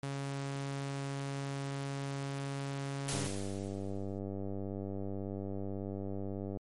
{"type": "tone", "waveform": "sawtooth", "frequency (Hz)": 138.59, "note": "C#3", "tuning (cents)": 0, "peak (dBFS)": -32, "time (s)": [0.03, 3.27], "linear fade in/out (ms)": 0}
{"type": "noise with exponential decay", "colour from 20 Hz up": "white", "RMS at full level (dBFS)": -35, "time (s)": [3.08, 4.19], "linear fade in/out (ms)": 5, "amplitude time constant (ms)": 240}
{"type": "click train", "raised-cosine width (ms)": 2, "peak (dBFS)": -27, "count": 339, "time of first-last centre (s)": [3.13, 6.572], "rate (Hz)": 98.2}
{"effects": ["MP3 48 kbps"]}